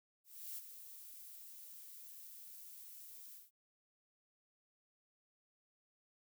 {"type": "noise with ADSR envelope", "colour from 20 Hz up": "violet", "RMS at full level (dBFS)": -45, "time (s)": [0.24, 3.51], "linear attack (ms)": 330, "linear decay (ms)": 37, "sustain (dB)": -9, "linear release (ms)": 170, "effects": []}